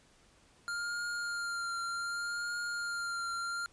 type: tone with vibrato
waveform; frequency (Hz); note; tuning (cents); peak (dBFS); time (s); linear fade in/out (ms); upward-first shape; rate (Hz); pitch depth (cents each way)
square; 1400; F6; +4; -35; 0.68-3.66; 0; triangle; 0.66; 27
effects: pink hiss -64 dBFS RMS until 3.72 s + resampled to 22050 Hz